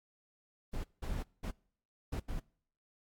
brown noise bursts at uneven times, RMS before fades -37 dBFS, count 5, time 0.73-0.84 / 1.02-1.23 / 1.43-1.51 / 2.12-2.2 / 2.28-2.4 s, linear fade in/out 10 ms, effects noise-tail reverb RT60 0.6 s tail -25 dB re dry + AAC 64 kbps

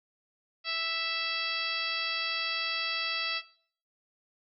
harmonic tone, 659.3 Hz, E5, in tune, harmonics 1 / 2 / 3 / 4 / 5 / 6 / 7 / 8, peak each -45 / -39 / -39 / -36 / -38 / -39 / -35 / -43 dBFS, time 0.64-3.42 s, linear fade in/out 50 ms, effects noise-tail reverb RT60 0.5 s tail -17 dB re dry

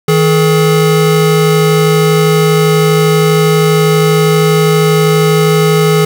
square tone pair together, 158.9 / 424.2 Hz, D#3 / G#4, +37 / +37 cents, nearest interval octave + perfect fourth, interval 1700 cents, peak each -10 dBFS, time 0.08-6.05 s, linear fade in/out 5 ms, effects none

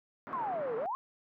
white band-pass noise, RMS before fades -44 dBFS, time 0.27-0.86 s, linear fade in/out 0 ms, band 140 to 1400 Hz, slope 24 dB/octave
sine exponential two-way sweep, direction down then up, 1108.7 to 429.9 to 1108.7 Hz, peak -32 dBFS, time 0.33-0.95 s, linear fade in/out 0 ms, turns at 0.76 s
effects none

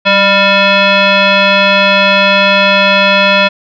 sine tone with frequency modulation, 987.8 Hz, B5, in tune, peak -5 dBFS, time 0.05-3.49 s, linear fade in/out 20 ms, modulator 794 Hz, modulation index 3.2, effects none

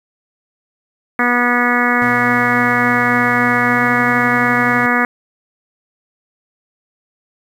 harmonic tone, 243.4 Hz, B3, 25 cents flat, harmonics 1 / 2 / 3 / 4 / 5 / 6 / 7 / 8 / 9, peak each -18 / -23 / -22 / -23 / -19 / -21 / -19 / -20 / -22 dBFS, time 1.19-5.05 s, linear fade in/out 2 ms
30% pulse tone with pitch glide, 123.47 to 127.6 Hz, B2 to C3, 0 to -43 cents, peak -23 dBFS, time 2.02-4.86 s, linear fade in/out 0 ms, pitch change +57 cents, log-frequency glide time 3.7-3.82 s
effects 7-bit

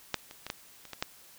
clicks, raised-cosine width 0.2 ms, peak -10 / -28 / -21 / -15 / -30 / -21 / -12 dBFS, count 7, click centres 0.143 / 0.311 / 0.466 / 0.501 / 0.853 / 0.933 / 1.025 s, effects white hiss -55 dBFS RMS until 1.38 s

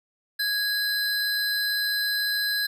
square tone pair together, 1661.2 / 4071 Hz, G#6 / C8, 0 / -48 cents, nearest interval octave + major third, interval 1552 cents, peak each -27 dBFS, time 0.39-2.67 s, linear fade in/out 10 ms, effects none

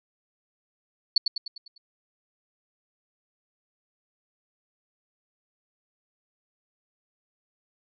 sine tone with echo, 4435 Hz, C#8, in tune, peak -14 dBFS, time 1.16-1.18 s, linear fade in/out 5 ms, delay 100 ms, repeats 6, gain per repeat -6 dB, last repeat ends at 1.78 s, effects none

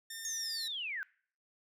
10% pulse tone, 1810 Hz, A6, 48 cents sharp, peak -33 dBFS, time 0.1-0.68 s, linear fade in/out 5 ms
sine linear sweep, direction down, 6645 to 1480 Hz, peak -36 dBFS, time 0.25-1.03 s, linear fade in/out 0 ms
effects noise-tail reverb RT60 0.5 s tail -23 dB re dry

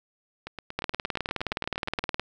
two click trains, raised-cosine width 0.3 ms, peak -11 / -20 dBFS, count 28 / 14, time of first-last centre 0.79-2.196 / 0.47-1.992 s, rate 19.2 / 8.54 Hz, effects none

